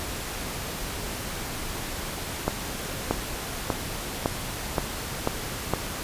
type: accelerating click train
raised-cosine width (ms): 1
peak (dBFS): -8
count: 7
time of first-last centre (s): 2.48-5.736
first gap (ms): 630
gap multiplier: 0.94
effects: pink hiss -33 dBFS RMS until 6.03 s + resampled to 32000 Hz